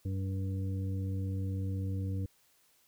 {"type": "harmonic tone", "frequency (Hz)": 96, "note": "G2", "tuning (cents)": -36, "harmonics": [1, 2, 3, 5], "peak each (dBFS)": [-32, -42, -43, -49], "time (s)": [0.05, 2.26], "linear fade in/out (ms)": 5, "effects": ["white hiss -68 dBFS RMS until 2.87 s"]}